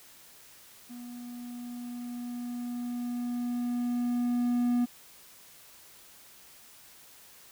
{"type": "tone with level ramp", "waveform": "triangle", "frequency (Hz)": 242.6, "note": "B3", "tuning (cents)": -31, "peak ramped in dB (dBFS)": [-39, -21], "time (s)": [0.89, 4.86], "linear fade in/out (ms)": 20, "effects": ["white hiss -54 dBFS RMS until 7.51 s"]}